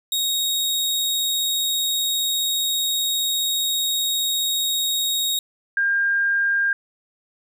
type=tone pair in turn; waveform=sawtooth / sine; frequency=3761 / 1604.8 Hz; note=A#7 / G6; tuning=+15 / +40 cents; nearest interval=octave + minor third; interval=1475 cents; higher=first; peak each=-17 dBFS; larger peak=neither; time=0.12-5.39 / 5.77-6.73 s; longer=first; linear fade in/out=2 ms; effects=none

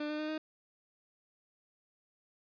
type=tone with pitch steps; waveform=30% pulse; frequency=298.4 / 302.6 / 306.8 / 311.1 Hz; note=D4 / D#4 / D#4 / D#4; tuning=+28 / -48 / -24 / 0 cents; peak=-32 dBFS; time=0-0.38 s; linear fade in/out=5 ms; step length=95 ms; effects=resampled to 11025 Hz

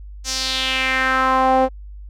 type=tone with band-pass filter sweep; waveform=sawtooth; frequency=261.6 Hz; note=C4; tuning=in tune; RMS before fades=-18 dBFS; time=0.24-1.69 s; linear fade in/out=50 ms; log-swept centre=6200 to 600 Hz; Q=2.9; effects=added 50 Hz sine -33 dBFS peak until 2.09 s

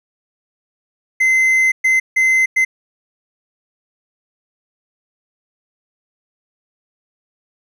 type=tone bursts at uneven times; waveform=triangle; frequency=2061 Hz; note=C7; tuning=27 cents flat; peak=-9 dBFS; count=4; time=1.2-1.72 / 1.84-2 / 2.16-2.46 / 2.56-2.65 s; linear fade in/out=10 ms; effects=none

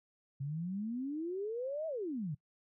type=exponential two-way sweep; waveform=sine; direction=up then down; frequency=133.4 to 657 to 136.1 Hz; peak=-35 dBFS; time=0.4-2.35 s; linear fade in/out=10 ms; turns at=1.87 s; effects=noise-tail reverb RT60 0.1 s tail -22 dB re dry

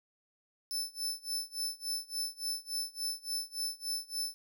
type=tone with tremolo; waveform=sawtooth; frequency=5274 Hz; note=E8; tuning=in tune; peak=-29 dBFS; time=0.71-4.34 s; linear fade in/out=0 ms; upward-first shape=sine; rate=3.5 Hz; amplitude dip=95%; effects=none

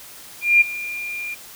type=tone with ADSR envelope; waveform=sine; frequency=2400 Hz; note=D7; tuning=37 cents sharp; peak=-8 dBFS; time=0.41-1.35 s; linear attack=200 ms; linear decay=15 ms; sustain=-18 dB; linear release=15 ms; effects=white hiss -41 dBFS RMS until 1.55 s

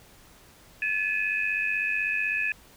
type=tone cluster; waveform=sine; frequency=1721 / 2478 / 2574 Hz; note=A6 / D#7 / E7; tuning=-39 / -8 / -42 cents; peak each=-29 dBFS; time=0.82-2.52 s; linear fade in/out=2 ms; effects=pink hiss -54 dBFS RMS until 2.76 s

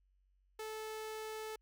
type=tone; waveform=sawtooth; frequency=435.7 Hz; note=A4; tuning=17 cents flat; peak=-38 dBFS; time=0.59-1.56 s; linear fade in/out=5 ms; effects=added 47 Hz sine -70 dBFS peak until 1.61 s

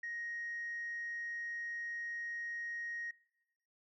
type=tone; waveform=sine; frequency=1875 Hz; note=A#6; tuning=10 cents sharp; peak=-38 dBFS; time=0.03-3.11 s; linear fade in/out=5 ms; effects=noise-tail reverb RT60 1.0 s tail -24 dB re dry + tanh soft clip ceiling -35 dBFS

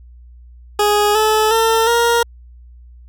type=tone with pitch steps; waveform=20% pulse; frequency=415.3 / 432.7 / 450.8 / 469.7 Hz; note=G#4 / A4 / A4 / A#4; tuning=0 / -29 / +42 / +13 cents; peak=-7 dBFS; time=0.79-2.23 s; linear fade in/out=5 ms; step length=360 ms; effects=added 60 Hz sine -38 dBFS peak until 3.08 s

